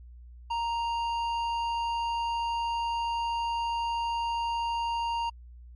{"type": "tone with hard clipping", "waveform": "sine", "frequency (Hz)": 932.3, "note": "A#5", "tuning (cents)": 0, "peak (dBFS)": -29, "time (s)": [0.5, 5.3], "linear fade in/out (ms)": 10, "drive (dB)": 9, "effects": ["added 60 Hz sine -45 dBFS peak until 5.75 s", "MP3 48 kbps"]}